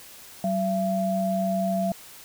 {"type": "tone pair together", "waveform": "sine", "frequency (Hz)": [189.7, 676], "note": ["F#3", "E5"], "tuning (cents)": [43, 43], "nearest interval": "octave + minor seventh", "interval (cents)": 2200, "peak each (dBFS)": -25, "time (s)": [0.44, 1.92], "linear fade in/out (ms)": 2, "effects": ["white hiss -46 dBFS RMS until 2.24 s"]}